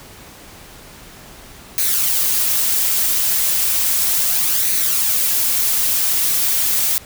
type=noise with flanger; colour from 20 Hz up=blue; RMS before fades=-17 dBFS; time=1.78-6.98 s; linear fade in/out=0 ms; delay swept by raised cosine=0.47 to 5.97 ms; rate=0.34 Hz; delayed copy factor=+0.5; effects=pink hiss -40 dBFS RMS until 7.05 s